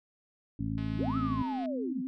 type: harmonic tone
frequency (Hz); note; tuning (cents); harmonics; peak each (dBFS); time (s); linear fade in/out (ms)
54.6; A1; -13; 1 / 2 / 3 / 4 / 5; -40 / -35 / -38 / -37 / -36; 0.59-1.43; 5
type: click train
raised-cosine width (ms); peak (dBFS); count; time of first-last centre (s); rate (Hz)
0.3; -34; 188; 0.78-1.658; 213
type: linear two-way sweep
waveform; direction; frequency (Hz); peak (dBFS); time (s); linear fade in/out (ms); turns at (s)
sine; up then down; 58.27 to 1330 to 157.7; -35; 0.94-2.02; 20; 1.17
type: tone with vibrato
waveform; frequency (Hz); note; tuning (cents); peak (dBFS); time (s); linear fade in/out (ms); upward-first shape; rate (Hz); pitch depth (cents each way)
sine; 260; C4; -11; -32; 1-2.07; 0; square; 8.6; 29
effects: none